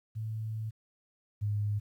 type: tone pair in turn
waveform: sine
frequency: 110 / 103.83 Hz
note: A2 / G#2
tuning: 0 / 0 cents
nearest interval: minor second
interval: 100 cents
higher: first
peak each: -33 / -28 dBFS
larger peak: second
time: 0.15-0.71 / 1.41-1.8 s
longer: first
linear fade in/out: 20 ms
effects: 11-bit